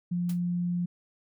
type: tone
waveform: sine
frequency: 175.7 Hz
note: F3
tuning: 11 cents sharp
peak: -26 dBFS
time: 0.11-0.86 s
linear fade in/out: 10 ms
type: noise with exponential decay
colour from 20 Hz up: white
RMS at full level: -40 dBFS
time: 0.29-0.41 s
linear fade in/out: 5 ms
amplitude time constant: 24 ms
effects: none